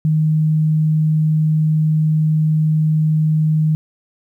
sine tone, 155.56 Hz, D#3, in tune, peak -12 dBFS, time 0.05-3.75 s, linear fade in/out 0 ms, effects 9-bit

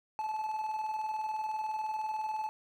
triangle tone with tremolo, 867 Hz, A5, 26 cents flat, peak -29 dBFS, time 0.19-2.49 s, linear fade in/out 0 ms, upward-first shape square, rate 20 Hz, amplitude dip 40%, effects none

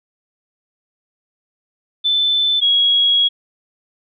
sine tone pair in turn, 3522 / 3317 Hz, A7 / G#7, +1 / -3 cents, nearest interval minor second, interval 104 cents, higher first, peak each -13 / -11 dBFS, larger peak second, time 2.04-2.61 / 2.61-3.29 s, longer second, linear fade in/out 20 ms, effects none

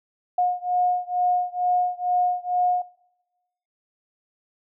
sine beating tone pair, 719 / 721.2 Hz, F#5 / F#5, -50 / -45 cents, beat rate 2.2 Hz, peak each -23 dBFS, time 0.38-2.82 s, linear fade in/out 5 ms, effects noise-tail reverb RT60 1.0 s tail -22 dB re dry

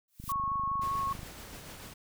blue noise with exponential growth, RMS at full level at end -38 dBFS, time 0.08-0.32 s, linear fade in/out 2 ms, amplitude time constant 51 ms
click train, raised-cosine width 5 ms, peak -32 dBFS, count 27, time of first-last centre 0.2-1.232 s, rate 25.2 Hz
sine tone with vibrato, 1100 Hz, C#6, 14 cents flat, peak -29 dBFS, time 0.29-1.13 s, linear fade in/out 5 ms, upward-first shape sine, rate 4.9 Hz, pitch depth 10 cents each way
pink noise with tremolo, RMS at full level -45 dBFS, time 0.81-1.94 s, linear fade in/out 10 ms, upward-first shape triangle, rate 7 Hz, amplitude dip 35%
effects none

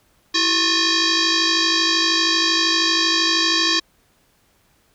sine tone with frequency modulation, 329.6 Hz, E4, in tune, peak -15 dBFS, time 0.34-3.8 s, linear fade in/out 10 ms, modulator 712 Hz, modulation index 7.3, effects pink hiss -60 dBFS RMS until 4.94 s

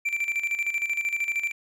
triangle tone with tremolo, 2349 Hz, D7, in tune, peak -21 dBFS, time 0.05-1.52 s, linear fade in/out 10 ms, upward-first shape square, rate 13 Hz, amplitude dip 65%, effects none

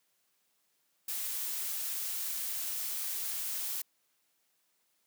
blue noise, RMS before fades -36 dBFS, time 1.08-3.82 s, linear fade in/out 5 ms, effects white hiss -75 dBFS RMS until 5.06 s + high-pass 150 Hz 12 dB/octave

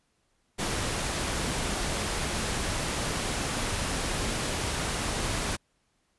pink noise, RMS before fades -30 dBFS, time 0.58-5.57 s, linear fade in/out 20 ms, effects pink hiss -72 dBFS RMS until 6.18 s + resampled to 24000 Hz

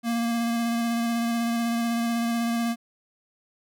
square tone with vibrato, 233.1 Hz, A#3, in tune, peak -24 dBFS, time 0.03-2.76 s, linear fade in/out 50 ms, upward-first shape square, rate 16 Hz, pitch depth 12 cents each way, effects none

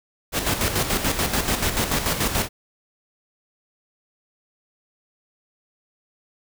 pink noise with tremolo, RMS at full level -21 dBFS, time 0.32-2.49 s, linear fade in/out 50 ms, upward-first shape square, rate 6.9 Hz, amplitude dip 55%, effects none

